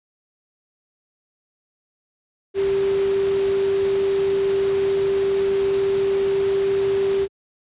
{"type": "tone in noise", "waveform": "sine", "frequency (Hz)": 392, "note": "G4", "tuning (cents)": 0, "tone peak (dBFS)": -17, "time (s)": [2.54, 7.28], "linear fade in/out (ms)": 50, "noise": "pink", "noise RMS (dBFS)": -33, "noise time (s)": [2.54, 7.28], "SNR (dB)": 13, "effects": ["high-pass 80 Hz 12 dB/octave", "resampled to 8000 Hz"]}